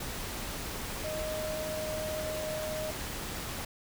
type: tone in noise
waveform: sine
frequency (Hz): 621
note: D#5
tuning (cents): -3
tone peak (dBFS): -34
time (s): 1.04-2.91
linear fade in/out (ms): 5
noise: pink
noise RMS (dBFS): -38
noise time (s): 0-3.65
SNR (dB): +1
effects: none